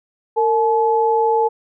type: tone pair together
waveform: sine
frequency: 456.4 / 858.3 Hz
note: A#4 / A5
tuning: -37 / -43 cents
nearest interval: major seventh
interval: 1094 cents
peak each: -16 dBFS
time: 0.36-1.49 s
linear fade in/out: 20 ms
effects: none